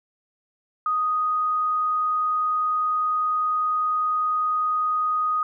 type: tone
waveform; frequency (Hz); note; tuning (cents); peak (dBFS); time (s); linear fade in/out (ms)
sine; 1245; D#6; +1; -20; 0.86-5.43; 2
effects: none